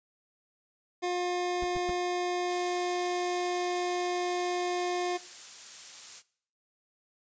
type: tone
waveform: 25% pulse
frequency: 356.4 Hz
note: F4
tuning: 35 cents sharp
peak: -25 dBFS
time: 1.02-5.18 s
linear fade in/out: 20 ms
type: noise bursts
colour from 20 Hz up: brown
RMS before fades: -36 dBFS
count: 3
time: 1.62-1.906 s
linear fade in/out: 5 ms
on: 22 ms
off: 110 ms
type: noise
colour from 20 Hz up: blue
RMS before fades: -41 dBFS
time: 2.46-6.23 s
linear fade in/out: 50 ms
effects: noise-tail reverb RT60 0.6 s tail -21 dB re dry + resampled to 16000 Hz